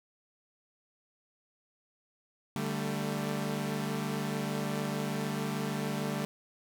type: chord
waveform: sawtooth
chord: D suspended fourth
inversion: none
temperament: equal with one note detuned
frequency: 146.83 / 196 / 222.6 Hz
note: D3 / G3 / A3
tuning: 0 / 0 / +20 cents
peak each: -32 dBFS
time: 2.56-6.25 s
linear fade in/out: 0 ms
effects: none